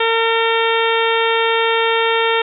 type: harmonic tone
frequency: 455.3 Hz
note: A#4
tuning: 41 cents flat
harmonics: 1 / 2 / 3 / 4 / 5 / 6 / 7 / 8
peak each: -17 / -20 / -22 / -23 / -24 / -25 / -25 / -26 dBFS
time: 0-2.42 s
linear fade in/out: 5 ms
effects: none